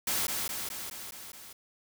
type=noise with echo; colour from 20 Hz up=white; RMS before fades=-30 dBFS; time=0.07-0.27 s; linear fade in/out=5 ms; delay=210 ms; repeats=6; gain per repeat=-3 dB; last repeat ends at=1.53 s; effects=none